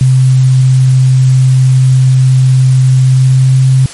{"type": "tone with pitch glide", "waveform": "sine", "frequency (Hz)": [130, 131.36], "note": ["C3", "C3"], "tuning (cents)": [-11, 7], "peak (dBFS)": -3, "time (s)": [0.01, 3.86], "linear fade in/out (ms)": 2, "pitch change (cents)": 18, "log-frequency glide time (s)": [3.03, 3.66], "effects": ["white hiss -28 dBFS RMS until 3.93 s", "MP3 48 kbps"]}